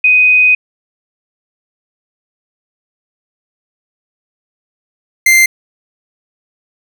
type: tone pair in turn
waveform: sine / 45% pulse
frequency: 2500 / 2089 Hz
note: D#7 / C7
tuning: +8 / -3 cents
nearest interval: minor third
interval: 311 cents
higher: first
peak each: -5 dBFS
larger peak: neither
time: 0.04-0.55 / 5.26-5.46 s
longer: first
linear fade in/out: 5 ms
effects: none